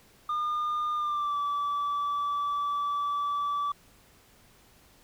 sine tone with pitch glide, 1212 to 1155.3 Hz, D#6 to D6, -46 to -29 cents, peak -24 dBFS, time 0.29-3.72 s, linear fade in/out 5 ms, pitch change -83 cents, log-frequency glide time 0.95-1.38 s, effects tanh soft clip ceiling -26 dBFS + pink hiss -59 dBFS RMS until 5.03 s

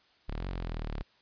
sawtooth exponential two-way sweep, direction up then down, 31.46 to 47.18 to 34.83 Hz, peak -30 dBFS, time 0.28-1.03 s, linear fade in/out 10 ms, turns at 0.44 s, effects white hiss -65 dBFS RMS until 1.21 s + resampled to 11025 Hz

